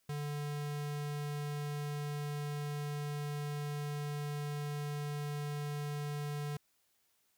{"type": "tone", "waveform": "square", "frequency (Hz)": 146.5, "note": "D3", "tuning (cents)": -4, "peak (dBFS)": -37, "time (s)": [0.09, 6.57], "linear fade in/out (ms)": 5, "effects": ["white hiss -75 dBFS RMS until 7.37 s"]}